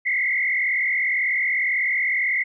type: tone with frequency modulation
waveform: sine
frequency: 2076 Hz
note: C7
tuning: 14 cents flat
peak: -19 dBFS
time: 0.05-2.44 s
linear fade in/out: 20 ms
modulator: 41.9 Hz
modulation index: 2.6
effects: none